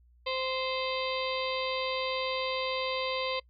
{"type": "harmonic tone with a mistuned harmonic", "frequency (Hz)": 521, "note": "C5", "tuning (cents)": -7, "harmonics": [1, 2, 4, 5, 6, 7, 8, 9], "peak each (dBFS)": [-33, -36, -39, -40, -41, -41, -42, -43], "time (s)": [0.26, 3.4], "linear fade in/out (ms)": 10, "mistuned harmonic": 8, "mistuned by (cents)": -63, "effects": ["noise-tail reverb RT60 0.1 s tail -24 dB re dry", "added 60 Hz sine -58 dBFS peak until 3.49 s"]}